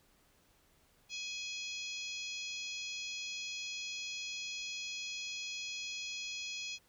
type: harmonic tone with a mistuned harmonic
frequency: 840 Hz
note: G#5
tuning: 19 cents sharp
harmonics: 3 / 4 / 5 / 6 / 7 / 8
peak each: -43 / -45 / -47 / -49 / -50 / -51 dBFS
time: 1.09-6.79 s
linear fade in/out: 50 ms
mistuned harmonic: 4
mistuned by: -17 cents
effects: pink hiss -69 dBFS RMS until 6.88 s